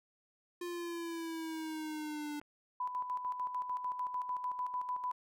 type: exponential sweep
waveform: square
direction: down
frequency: 352.1 to 293.7 Hz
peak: -39 dBFS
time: 0.61-2.4 s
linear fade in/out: 5 ms
type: click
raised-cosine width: 0.5 ms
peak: -40 dBFS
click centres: 2.415 s
type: tone with tremolo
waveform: sine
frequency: 996 Hz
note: B5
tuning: 14 cents sharp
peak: -33 dBFS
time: 2.8-5.12 s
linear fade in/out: 5 ms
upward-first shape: square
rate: 6.7 Hz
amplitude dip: 55%
effects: none